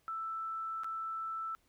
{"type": "tone with dropouts", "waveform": "sine", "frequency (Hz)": 1323, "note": "E6", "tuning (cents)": 6, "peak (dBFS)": -36, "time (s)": [0.08, 1.55], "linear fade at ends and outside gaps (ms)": 0, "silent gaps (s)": [0.835, 0.844], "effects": ["pink hiss -73 dBFS RMS until 1.68 s"]}